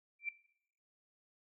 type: tone with exponential growth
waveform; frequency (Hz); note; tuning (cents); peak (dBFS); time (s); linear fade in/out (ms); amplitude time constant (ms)
sine; 2349; D7; 0; -32; 0.19-0.29; 5; 20
effects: noise-tail reverb RT60 0.7 s tail -17 dB re dry